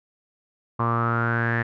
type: tone with low-pass filter sweep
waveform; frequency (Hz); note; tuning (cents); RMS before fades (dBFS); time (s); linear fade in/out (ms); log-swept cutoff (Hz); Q
sawtooth; 116.54; A#2; 0; -23; 0.79-1.63; 10; 1100 to 1800; 9.8
effects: none